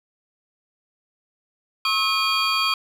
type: tone cluster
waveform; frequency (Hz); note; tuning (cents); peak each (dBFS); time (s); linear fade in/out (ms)
triangle; 1086 / 1289 / 2440 / 3255 / 4590; C#6 / E6 / D#7 / G#7 / D8; -36 / -39 / -34 / -36 / -40; -24; 1.85-2.74; 2
effects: none